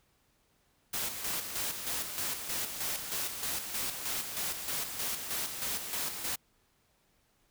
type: noise with tremolo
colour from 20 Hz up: white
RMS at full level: -34 dBFS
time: 0.93-6.36 s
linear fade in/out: 10 ms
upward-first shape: square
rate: 3.2 Hz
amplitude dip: 50%
effects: pink hiss -71 dBFS RMS until 7.5 s